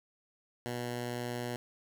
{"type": "tone", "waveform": "10% pulse", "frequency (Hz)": 121.5, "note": "B2", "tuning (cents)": -28, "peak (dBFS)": -27, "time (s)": [0.66, 1.56], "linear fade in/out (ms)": 0, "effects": []}